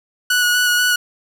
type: tone with vibrato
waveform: sawtooth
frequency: 1466 Hz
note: F#6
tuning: 16 cents flat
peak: -10 dBFS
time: 0.3-0.96 s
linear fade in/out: 5 ms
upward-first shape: square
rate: 4.1 Hz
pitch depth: 13 cents each way
effects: none